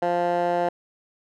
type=tone with band-pass filter; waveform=15% pulse; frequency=174.61 Hz; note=F3; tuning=in tune; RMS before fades=-23 dBFS; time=0.02-0.69 s; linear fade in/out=5 ms; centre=730 Hz; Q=1.8; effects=none